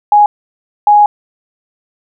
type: tone bursts at uneven times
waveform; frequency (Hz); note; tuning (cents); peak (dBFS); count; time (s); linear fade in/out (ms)
sine; 830.6; G#5; 0; -3; 2; 0.12-0.26 / 0.87-1.06; 2
effects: none